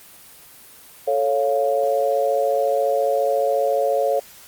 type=chord; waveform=sine; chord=A augmented; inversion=none; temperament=equal; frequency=440 / 554.4 / 698.5 Hz; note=A4 / C#5 / E#5; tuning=0 / 0 / 0 cents; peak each=-23 / -19 / -23 dBFS; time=1.07-4.2 s; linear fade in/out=10 ms; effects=white hiss -45 dBFS RMS until 4.47 s + Opus 24 kbps